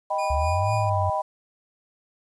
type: chord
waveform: sine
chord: Eb augmented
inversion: none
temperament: equal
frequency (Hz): 622.3 / 784 / 987.8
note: Eb5 / G5 / B5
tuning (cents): 0 / 0 / 0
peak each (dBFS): -27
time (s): 0.1-1.22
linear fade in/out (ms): 10
type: tone with tremolo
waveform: sawtooth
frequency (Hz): 2443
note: D#7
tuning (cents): -32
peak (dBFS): -30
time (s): 0.18-0.9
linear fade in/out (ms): 10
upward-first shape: triangle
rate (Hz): 4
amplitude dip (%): 75
type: exponential two-way sweep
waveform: sine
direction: up then down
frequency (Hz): 67.9 to 109.8 to 92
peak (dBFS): -23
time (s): 0.3-1.1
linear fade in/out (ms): 5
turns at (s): 0.74
effects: resampled to 22050 Hz + 9-bit